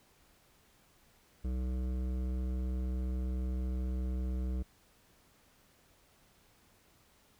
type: tone with hard clipping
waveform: sine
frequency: 63.2 Hz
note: B1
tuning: 41 cents sharp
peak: -34 dBFS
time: 1.44-4.63 s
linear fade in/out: 10 ms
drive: 13 dB
effects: pink hiss -66 dBFS RMS until 7.39 s